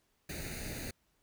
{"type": "noise with comb filter", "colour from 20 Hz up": "pink", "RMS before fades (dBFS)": -41, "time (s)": [0.29, 0.91], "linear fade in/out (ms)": 5, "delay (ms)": 0.46, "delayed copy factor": 0.8, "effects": ["pink hiss -75 dBFS RMS until 1.22 s"]}